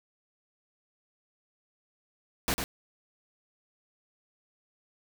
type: noise with echo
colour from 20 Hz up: pink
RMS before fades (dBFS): -28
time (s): 2.48-2.54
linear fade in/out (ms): 0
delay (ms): 100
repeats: 1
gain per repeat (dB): -5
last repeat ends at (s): 2.64
effects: none